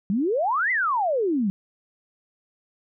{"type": "exponential two-way sweep", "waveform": "sine", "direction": "up then down", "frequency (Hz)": [184.1, 2089, 184.1], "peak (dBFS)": -20, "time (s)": [0.1, 1.5], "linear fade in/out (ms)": 0, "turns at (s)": 0.71, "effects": []}